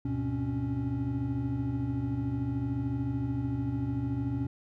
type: tone cluster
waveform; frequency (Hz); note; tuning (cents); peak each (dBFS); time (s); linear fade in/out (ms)
triangle; 72.9 / 102 / 122.6 / 266.5 / 280; D2 / G#2 / B2 / C4 / C#4; -12 / -31 / -12 / +32 / +18; -38 / -38 / -30 / -38 / -31; 0.05-4.47; 5
effects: none